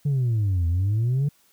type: exponential two-way sweep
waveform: sine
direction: down then up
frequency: 148.5 to 82.41 to 148.5 Hz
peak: -17 dBFS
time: 0.05-1.29 s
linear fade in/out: 10 ms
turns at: 0.67 s
effects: tanh soft clip ceiling -18 dBFS + white hiss -61 dBFS RMS until 1.52 s